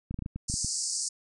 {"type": "clicks", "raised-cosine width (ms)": 5, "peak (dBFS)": -22, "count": 9, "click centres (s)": [0.11, 0.143, 0.19, 0.223, 0.261, 0.36, 0.499, 0.54, 0.646]}
{"type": "band-pass noise", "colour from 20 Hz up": "white", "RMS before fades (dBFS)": -32, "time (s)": [0.48, 1.09], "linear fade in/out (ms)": 10, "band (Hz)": [4600, 9200], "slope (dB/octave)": 96}
{"effects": []}